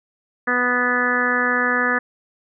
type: harmonic tone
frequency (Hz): 246.9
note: B3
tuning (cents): 0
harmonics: 1 / 2 / 3 / 4 / 5 / 6 / 7 / 8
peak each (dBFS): -26 / -26 / -31 / -30 / -24 / -25 / -20 / -29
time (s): 0.47-1.99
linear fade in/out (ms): 10
effects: none